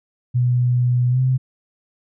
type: tone with pitch glide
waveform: sine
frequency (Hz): 123.47 to 129.38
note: B2 to C3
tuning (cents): 0 to -19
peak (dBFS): -14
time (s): 0.34-1.38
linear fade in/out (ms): 20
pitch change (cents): +81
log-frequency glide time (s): 1.1-1.19
effects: none